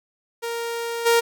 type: tone with level steps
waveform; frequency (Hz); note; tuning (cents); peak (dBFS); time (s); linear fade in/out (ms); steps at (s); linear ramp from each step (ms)
sawtooth; 466.2; A#4; 0; -22 / -11; 0.42-1.21; 20; 1.05; 20
effects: none